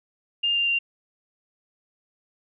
sine tone with pitch steps, 2810 / 2792 / 2775 Hz, F7 / F7 / F7, +10 / -1 / -12 cents, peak -20 dBFS, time 0.43-0.79 s, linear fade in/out 10 ms, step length 120 ms, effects none

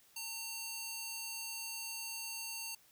square tone with high-pass filter, 912 Hz, A#5, 38 cents flat, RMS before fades -43 dBFS, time 0.16-2.75 s, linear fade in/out 5 ms, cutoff 3600 Hz, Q 0.64, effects white hiss -66 dBFS RMS until 2.91 s

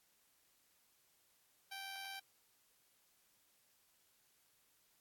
10% pulse tone with amplitude modulation, 781 Hz, G5, 7 cents flat, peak -36 dBFS, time 1.71-2.2 s, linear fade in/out 10 ms, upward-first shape sine, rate 89.8 Hz, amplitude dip 35%, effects white hiss -74 dBFS RMS until 5 s + AAC 64 kbps

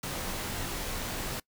pink noise with comb filter, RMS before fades -35 dBFS, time 0.03-1.4 s, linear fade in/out 5 ms, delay 19 ms, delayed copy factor -0.55, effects noise-tail reverb RT60 0.1 s tail -23 dB re dry

